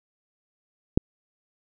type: click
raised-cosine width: 3 ms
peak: -4 dBFS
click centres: 0.975 s
effects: none